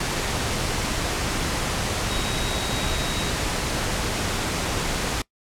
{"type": "tone in noise", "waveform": "sine", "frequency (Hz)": 3800, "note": "A#7", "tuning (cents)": 33, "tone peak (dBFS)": -34, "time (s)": [2.1, 3.3], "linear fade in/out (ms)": 5, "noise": "pink", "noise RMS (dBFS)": -25, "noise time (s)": [0, 5.22], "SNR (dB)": -12, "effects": ["noise-tail reverb RT60 0.1 s tail -22 dB re dry", "low-pass 9000 Hz 12 dB/octave"]}